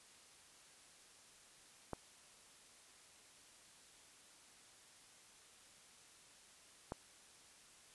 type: clicks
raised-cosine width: 1 ms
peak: -27 dBFS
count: 2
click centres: 1.933 / 6.921 s
effects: white hiss -63 dBFS RMS until 7.94 s + resampled to 24000 Hz